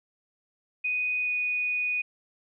sine tone with pitch glide, 2489 to 2475 Hz, D#7 to D#7, 0 to -10 cents, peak -25 dBFS, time 0.84-2.02 s, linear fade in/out 10 ms, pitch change -10 cents, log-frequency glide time 1.2-1.31 s, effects none

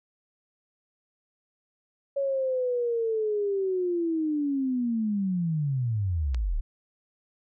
sine linear sweep, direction down, 559 to 31.22 Hz, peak -24 dBFS, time 2.16-6.61 s, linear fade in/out 10 ms
click, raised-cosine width 0.2 ms, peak -22 dBFS, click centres 6.346 s
effects none

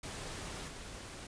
pink noise with level steps, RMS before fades -43 / -47 dBFS, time 0.03-1.27 s, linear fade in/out 5 ms, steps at 0.68 s, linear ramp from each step 2 ms, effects resampled to 22050 Hz

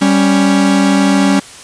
45% pulse tone pair together, 196.01 / 277.2 Hz, G3 / C#4, 0 / 0 cents, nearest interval tritone, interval 600 cents, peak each -11 dBFS, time 0.01-1.4 s, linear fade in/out 10 ms, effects white hiss -34 dBFS RMS until 1.63 s + resampled to 22050 Hz

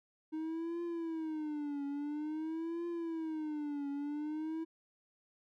triangle tone with vibrato, 311.1 Hz, D#4, in tune, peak -34 dBFS, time 0.32-4.65 s, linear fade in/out 20 ms, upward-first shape triangle, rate 0.49 Hz, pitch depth 180 cents each way, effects none

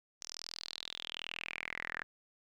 sawtooth tone with band-pass filter sweep, 41.2 Hz, E1, in tune, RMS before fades -44 dBFS, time 0.21-2.03 s, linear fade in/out 0 ms, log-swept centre 5900 to 1700 Hz, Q 6.5, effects none

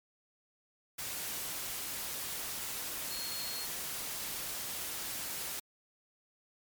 sine tone in noise, 4292 Hz, C8, 43 cents sharp, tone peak -41 dBFS, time 3.1-3.66 s, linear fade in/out 10 ms, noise white, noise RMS -39 dBFS, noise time 0.98-5.6 s, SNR -5 dB, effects MP3 96 kbps

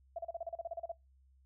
sine tone bursts, 671 Hz, E5, 31 cents sharp, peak -36 dBFS, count 13, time 0.16-0.919 s, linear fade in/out 5 ms, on 27 ms, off 34 ms, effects noise-tail reverb RT60 0.2 s tail -22 dB re dry + added 66 Hz sine -63 dBFS peak until 1.45 s

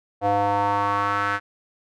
square tone with band-pass filter sweep, 101.3 Hz, G#2, 43 cents flat, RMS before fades -22 dBFS, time 0.21-1.4 s, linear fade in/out 50 ms, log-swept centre 680 to 1500 Hz, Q 3.7, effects none

